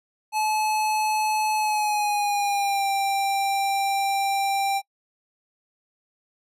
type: tone with pitch glide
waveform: square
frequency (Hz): 860 to 788.6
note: A5 to G5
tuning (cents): -40 to +10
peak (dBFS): -22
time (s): 0.32-4.82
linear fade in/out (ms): 50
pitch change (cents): -150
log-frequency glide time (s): 1.56-2.87
effects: noise-tail reverb RT60 0.1 s tail -25 dB re dry + resampled to 32000 Hz